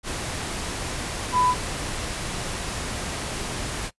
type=tone in noise; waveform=sine; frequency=998 Hz; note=B5; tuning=18 cents sharp; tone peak=-18 dBFS; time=1.32-1.55 s; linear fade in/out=50 ms; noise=pink; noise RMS=-30 dBFS; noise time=0.03-3.91 s; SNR=+9 dB; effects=noise-tail reverb RT60 0.1 s tail -20 dB re dry + resampled to 24000 Hz